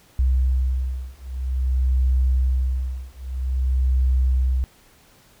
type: beating tone pair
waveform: sine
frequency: 64 / 64.51 Hz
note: C2 / C2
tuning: -38 / -24 cents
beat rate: 0.51 Hz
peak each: -21 dBFS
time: 0.19-4.64 s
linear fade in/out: 0 ms
effects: pink hiss -54 dBFS RMS until 5.4 s